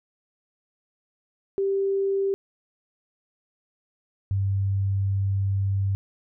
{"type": "tone pair in turn", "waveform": "sine", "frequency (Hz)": [392, 98], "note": ["G4", "G2"], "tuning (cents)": [0, 0], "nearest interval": "2 octaves", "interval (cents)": 2400, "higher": "first", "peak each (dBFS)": -21, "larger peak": "neither", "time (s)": [[1.58, 2.34], [4.31, 5.95]], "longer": "second", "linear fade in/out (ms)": 0, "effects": []}